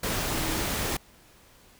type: tone in noise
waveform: sine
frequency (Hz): 319.6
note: D#4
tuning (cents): +47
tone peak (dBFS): -34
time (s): 0.33-0.6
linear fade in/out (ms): 5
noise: pink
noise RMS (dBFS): -29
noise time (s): 0.03-0.97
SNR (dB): -8
effects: pink hiss -56 dBFS RMS until 1.79 s